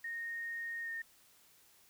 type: tone with pitch glide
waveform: sine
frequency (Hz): 1853 to 1831.7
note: A#6 to A#6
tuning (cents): -11 to -31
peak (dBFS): -38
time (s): 0.04-1.02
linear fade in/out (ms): 5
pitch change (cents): -20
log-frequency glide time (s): 0.82-0.9
effects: white hiss -65 dBFS RMS until 1.89 s